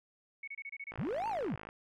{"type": "tone bursts", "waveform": "sine", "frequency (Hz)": 2217, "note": "C#7", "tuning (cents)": 0, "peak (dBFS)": -40, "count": 7, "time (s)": [0.43, 0.914], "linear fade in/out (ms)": 5, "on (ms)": 46, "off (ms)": 27}
{"type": "click train", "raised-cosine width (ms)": 0.5, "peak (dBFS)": -30, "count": 42, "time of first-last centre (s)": [0.92, 1.689], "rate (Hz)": 53.3}
{"type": "linear two-way sweep", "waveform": "triangle", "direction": "up then down", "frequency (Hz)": [77.78, 932.3, 77.78], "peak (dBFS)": -31, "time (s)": [0.98, 1.56], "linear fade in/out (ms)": 10, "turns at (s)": 1.28}
{"effects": []}